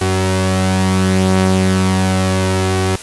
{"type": "tone pair together", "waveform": "sawtooth", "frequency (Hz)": [94, 188.36], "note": ["F#2", "F#3"], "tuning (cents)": [28, 31], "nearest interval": "octave", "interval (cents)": 1203, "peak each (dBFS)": -11, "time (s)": [0.01, 2.96], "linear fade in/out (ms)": 5, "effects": ["white hiss -31 dBFS RMS until 3.02 s", "resampled to 24000 Hz"]}